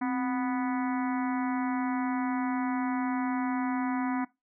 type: harmonic tone with a mistuned harmonic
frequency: 246.9 Hz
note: B3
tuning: in tune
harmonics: 1 / 3 / 4 / 5 / 6 / 7 / 8 / 9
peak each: -28 / -36 / -37 / -43 / -43 / -45 / -45 / -48 dBFS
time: 0.01-4.25 s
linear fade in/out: 10 ms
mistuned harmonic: 1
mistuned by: +92 cents
effects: noise-tail reverb RT60 0.2 s tail -20 dB re dry